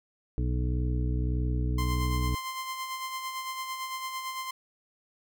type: harmonic tone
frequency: 61.7 Hz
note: B1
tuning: 1 cent flat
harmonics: 1 / 2 / 3 / 4 / 5 / 7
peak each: -27 / -31 / -42 / -40 / -38 / -43 dBFS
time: 0.38-2.35 s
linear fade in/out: 0 ms
type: tone with tremolo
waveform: sawtooth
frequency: 1044 Hz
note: C6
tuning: 4 cents flat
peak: -28 dBFS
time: 1.78-4.51 s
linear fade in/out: 5 ms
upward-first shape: sine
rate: 8.9 Hz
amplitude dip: 45%
effects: none